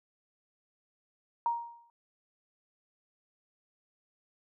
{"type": "tone with exponential decay", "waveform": "sine", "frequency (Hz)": 938, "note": "A#5", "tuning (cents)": 11, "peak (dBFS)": -24, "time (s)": [1.46, 1.9], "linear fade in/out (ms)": 1, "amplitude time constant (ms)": 95, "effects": []}